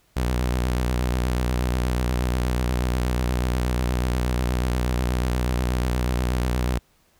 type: tone with vibrato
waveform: sawtooth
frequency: 61.74 Hz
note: B1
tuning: in tune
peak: -17 dBFS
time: 0.16-6.79 s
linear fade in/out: 10 ms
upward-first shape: square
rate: 8.3 Hz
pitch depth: 51 cents each way
effects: pink hiss -62 dBFS RMS until 7.19 s